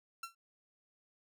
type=tone with exponential decay; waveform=sawtooth; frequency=1355 Hz; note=E6; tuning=47 cents sharp; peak=-34 dBFS; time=0.23-0.35 s; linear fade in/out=5 ms; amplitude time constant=26 ms; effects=none